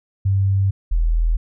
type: tone pair in turn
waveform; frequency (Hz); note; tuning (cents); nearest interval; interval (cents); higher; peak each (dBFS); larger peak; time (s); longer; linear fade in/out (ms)
sine; 97.5 / 40.99; G2 / E1; -9 / -9; octave + minor third; 1500; first; -14; neither; 0.25-0.71 / 0.91-1.37; neither; 10
effects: none